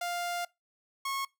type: tone pair in turn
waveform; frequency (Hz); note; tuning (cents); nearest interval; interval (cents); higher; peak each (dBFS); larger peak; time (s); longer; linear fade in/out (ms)
sawtooth; 700 / 1092.7; F5 / C#6; +4 / -25; minor sixth; 771; second; -28; neither; 0.01-0.45 / 1.05-1.25; first; 5
effects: noise-tail reverb RT60 0.2 s tail -22 dB re dry